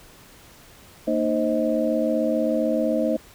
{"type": "tone cluster", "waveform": "sine", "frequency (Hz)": [230.2, 305.9, 525, 632], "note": ["A#3", "D#4", "C5", "D#5"], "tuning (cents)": [-22, -29, 6, 27], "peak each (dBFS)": -25, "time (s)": [1.07, 3.17], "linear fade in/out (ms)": 10, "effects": ["pink hiss -49 dBFS RMS until 3.34 s"]}